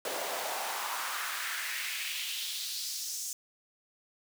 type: noise with high-pass filter sweep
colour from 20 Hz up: pink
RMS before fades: -36 dBFS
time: 0.05-3.33 s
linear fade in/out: 2 ms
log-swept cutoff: 500 to 6800 Hz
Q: 2.4
effects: none